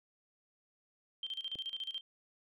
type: tone with tremolo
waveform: sine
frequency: 3152 Hz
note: G7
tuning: 9 cents sharp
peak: -36 dBFS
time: 1.23-2.01 s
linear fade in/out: 2 ms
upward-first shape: square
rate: 14 Hz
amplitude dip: 80%
type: click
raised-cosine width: 2 ms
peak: -38 dBFS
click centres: 1.556 s
effects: none